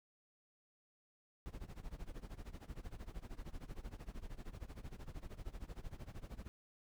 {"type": "noise with tremolo", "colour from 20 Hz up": "brown", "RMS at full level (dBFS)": -45, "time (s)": [1.46, 6.48], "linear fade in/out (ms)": 0, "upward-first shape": "sine", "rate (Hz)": 13, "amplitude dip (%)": 90, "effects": []}